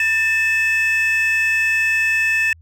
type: tone pair together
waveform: triangle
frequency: 1785.1 / 2600 Hz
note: A6 / E7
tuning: +25 / -24 cents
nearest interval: perfect fifth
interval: 651 cents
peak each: -15 dBFS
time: 0-2.53 s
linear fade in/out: 2 ms
effects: tanh soft clip ceiling -9 dBFS + added 82 Hz sine -44 dBFS peak until 2.61 s